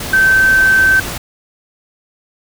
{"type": "tone in noise", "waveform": "sine", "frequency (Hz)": 1546, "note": "G6", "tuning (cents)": -24, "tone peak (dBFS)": -7, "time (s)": [0.13, 1], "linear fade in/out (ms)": 5, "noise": "pink", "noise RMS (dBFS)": -23, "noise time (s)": [0, 1.18], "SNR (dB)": 13, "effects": []}